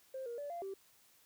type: tone with pitch steps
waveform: sine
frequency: 527 / 473.1 / 577 / 690 / 388.8 Hz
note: C5 / A#4 / D5 / F5 / G4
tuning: +12 / +26 / -31 / -21 / -14 cents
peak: -39 dBFS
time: 0.14-0.74 s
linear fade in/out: 5 ms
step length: 120 ms
effects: tanh soft clip ceiling -36 dBFS + white hiss -67 dBFS RMS until 1.25 s